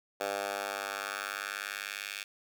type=tone with high-pass filter sweep; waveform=10% pulse; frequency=100.1 Hz; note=G2; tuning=37 cents sharp; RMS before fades=-37 dBFS; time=0.2-2.24 s; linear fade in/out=10 ms; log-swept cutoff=620 to 2400 Hz; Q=1.7; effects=none

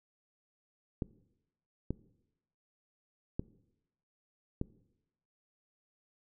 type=clicks; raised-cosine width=3 ms; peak=-20 dBFS; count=4; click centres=1.022 / 1.906 / 3.395 / 4.614 s; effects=noise-tail reverb RT60 0.9 s tail -20 dB re dry

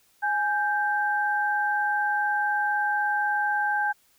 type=tone pair together; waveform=sine; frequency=831.7 / 1569 Hz; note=G#5 / G6; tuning=+2 / +1 cents; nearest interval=major seventh; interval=1099 cents; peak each=-25 / -25 dBFS; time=0.22-3.93 s; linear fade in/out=20 ms; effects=white hiss -63 dBFS RMS until 4.18 s

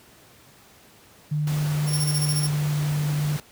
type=tone with pitch glide; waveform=sine; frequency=150 to 148.45 Hz; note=D3 to D3; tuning=+37 to +19 cents; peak=-21 dBFS; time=1.31-3.37 s; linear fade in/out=10 ms; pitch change=-18 cents; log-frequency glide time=1.61-2.1 s
type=noise; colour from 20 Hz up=pink; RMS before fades=-35 dBFS; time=1.47-3.4 s; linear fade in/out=2 ms
type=tone with tremolo; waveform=10% pulse; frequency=5490 Hz; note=F8; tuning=31 cents flat; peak=-18 dBFS; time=1.86-2.5 s; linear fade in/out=50 ms; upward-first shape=square; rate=14 Hz; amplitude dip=60%
effects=pink hiss -52 dBFS RMS until 3.51 s + high-pass 80 Hz 12 dB/octave

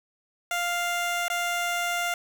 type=tone with dropouts; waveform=15% pulse; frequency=698.5 Hz; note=F5; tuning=in tune; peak=-19 dBFS; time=0.51-2.14 s; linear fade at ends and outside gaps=2 ms; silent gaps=1.282-1.3 s; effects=8-bit

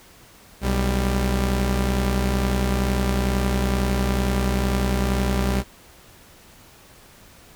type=tone pair together; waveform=sawtooth; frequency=62.2 / 197.47 Hz; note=B1 / G3; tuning=+13 / +13 cents; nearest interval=octave + minor sixth; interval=2000 cents; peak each=-17 / -20 dBFS; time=0.61-5.64 s; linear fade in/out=50 ms; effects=pink hiss -49 dBFS RMS until 7.55 s

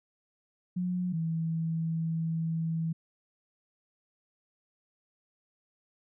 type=tone pair in turn; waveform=sine; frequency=180 / 163.07 Hz; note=F#3 / E3; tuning=-47 / -18 cents; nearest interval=major second; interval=171 cents; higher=first; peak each=-28 dBFS; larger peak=neither; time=0.76-1.13 / 1.13-2.93 s; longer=second; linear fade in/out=10 ms; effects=none

